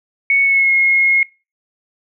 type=tone with pitch glide; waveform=sine; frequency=2217 to 2158 Hz; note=C#7 to C#7; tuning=0 to -47 cents; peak=-10 dBFS; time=0.3-1.23 s; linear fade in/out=2 ms; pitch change=-47 cents; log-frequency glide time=0.43-0.72 s; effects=noise-tail reverb RT60 0.3 s tail -23 dB re dry